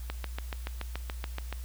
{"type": "click train", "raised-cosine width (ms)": 0.3, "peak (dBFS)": -19, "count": 11, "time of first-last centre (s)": [0.1, 1.527], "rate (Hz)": 7.01, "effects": ["added 60 Hz sine -36 dBFS peak until 1.64 s", "white hiss -53 dBFS RMS until 1.64 s"]}